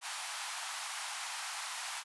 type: high-pass noise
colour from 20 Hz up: pink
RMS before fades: -40 dBFS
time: 0.01-2.04 s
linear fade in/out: 50 ms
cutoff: 760 Hz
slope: 48 dB/octave
effects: resampled to 24000 Hz